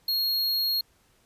square tone, 4285 Hz, C8, 40 cents sharp, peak -24 dBFS, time 0.08-0.81 s, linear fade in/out 5 ms, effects pink hiss -64 dBFS RMS until 1.25 s + resampled to 32000 Hz

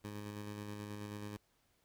15% pulse tone with tremolo, 103.83 Hz, G#2, in tune, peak -36 dBFS, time 0.04-1.37 s, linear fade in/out 5 ms, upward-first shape square, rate 9.3 Hz, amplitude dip 25%, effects pink hiss -75 dBFS RMS until 1.84 s

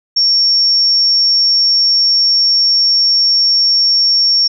sine tone, 5490 Hz, F8, 31 cents flat, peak -8 dBFS, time 0.16-4.48 s, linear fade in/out 10 ms, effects none

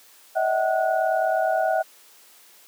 sine tone cluster, 608 / 647 / 756 / 1460 Hz, D#5 / E5 / F#5 / F#6, -40 / -32 / +37 / -24 cents, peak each -31 / -22 / -23 / -30 dBFS, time 0.35-1.83 s, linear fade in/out 20 ms, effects white hiss -52 dBFS RMS until 2.67 s + high-pass 300 Hz 12 dB/octave

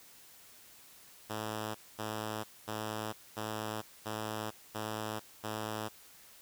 5% pulse tone bursts, 108.3 Hz, A2, 27 cents flat, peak -25 dBFS, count 7, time 1.29-5.89 s, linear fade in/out 20 ms, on 460 ms, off 230 ms, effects white hiss -57 dBFS RMS until 6.41 s

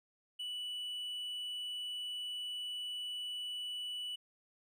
triangle tone, 2960 Hz, F#7, in tune, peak -37 dBFS, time 0.39-4.16 s, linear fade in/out 10 ms, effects none

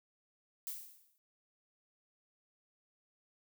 violet noise with exponential decay, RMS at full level -39 dBFS, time 0.67-1.18 s, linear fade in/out 0 ms, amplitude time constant 110 ms, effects none

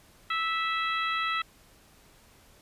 harmonic tone, 656 Hz, E5, 9 cents flat, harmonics 2 / 3 / 4 / 5 / 6, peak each -29 / -33 / -35 / -37 / -39 dBFS, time 0.3-1.42 s, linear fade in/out 5 ms, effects pink hiss -58 dBFS RMS until 2.61 s + resampled to 32000 Hz

